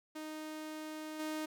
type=tone with level steps; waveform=sawtooth; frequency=310 Hz; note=D#4; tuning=6 cents flat; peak=-38 / -33 dBFS; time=0.15-1.46 s; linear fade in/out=10 ms; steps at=1.19 s; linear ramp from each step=10 ms; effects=none